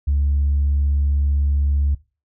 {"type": "tone", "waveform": "sine", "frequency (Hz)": 71.1, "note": "C#2", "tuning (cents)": 45, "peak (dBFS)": -14, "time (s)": [0.07, 1.95], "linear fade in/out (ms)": 10, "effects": ["noise-tail reverb RT60 0.3 s tail -20 dB re dry", "tanh soft clip ceiling -12 dBFS"]}